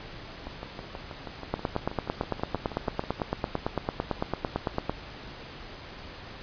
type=two click trains; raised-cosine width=1 ms; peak=-23 / -12 dBFS; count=18 / 31; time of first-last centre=0.47-3.199 / 1.54-4.896 s; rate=6.23 / 8.94 Hz; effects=pink hiss -43 dBFS RMS until 6.42 s + resampled to 11025 Hz